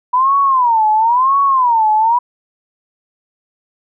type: tone with vibrato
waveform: sine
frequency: 978 Hz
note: B5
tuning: 17 cents flat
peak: -9 dBFS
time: 0.13-2.19 s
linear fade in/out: 10 ms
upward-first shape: sine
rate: 0.98 Hz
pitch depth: 230 cents each way
effects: none